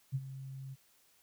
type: tone with ADSR envelope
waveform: sine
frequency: 134 Hz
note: C3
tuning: 42 cents sharp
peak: -29 dBFS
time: 0.12-0.76 s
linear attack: 31 ms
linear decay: 44 ms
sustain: -13 dB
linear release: 32 ms
effects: white hiss -68 dBFS RMS until 1.22 s